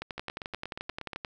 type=two click trains; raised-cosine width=0.3 ms; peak=-19 / -21 dBFS; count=15 / 9; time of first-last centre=0.02-1.248 / 0.18-1.132 s; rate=11.4 / 8.4 Hz; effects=none